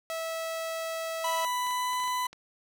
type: tone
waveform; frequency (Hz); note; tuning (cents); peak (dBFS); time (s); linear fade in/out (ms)
sawtooth; 652; E5; -19; -28; 0.1-1.45; 0
type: tone with pitch glide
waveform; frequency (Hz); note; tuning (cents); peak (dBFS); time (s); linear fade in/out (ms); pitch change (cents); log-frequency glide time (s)
40% pulse; 987.8 to 999.9; B5 to B5; 0 to +21; -27; 1.24-2.27; 5; +21; 1.36-1.98
type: clicks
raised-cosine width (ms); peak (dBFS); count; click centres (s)
0.2; -29; 8; 1.668 / 1.709 / 1.933 / 2.001 / 2.038 / 2.078 / 2.256 / 2.33
effects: none